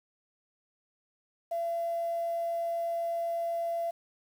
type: tone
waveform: sine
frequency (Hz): 677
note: E5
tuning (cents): +46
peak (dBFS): -28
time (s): 1.51-3.91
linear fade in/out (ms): 10
effects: tanh soft clip ceiling -25 dBFS + 9-bit